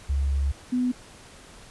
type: tone pair in turn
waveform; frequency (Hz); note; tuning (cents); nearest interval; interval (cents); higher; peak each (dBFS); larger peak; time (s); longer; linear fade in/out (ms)
sine; 69.3 / 249.5; C#2 / B3; 0 / +18; octave + minor seventh; 2218; second; -21; neither; 0.09-0.52 / 0.72-0.92; first; 10
effects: pink hiss -48 dBFS RMS until 1.7 s + resampled to 24000 Hz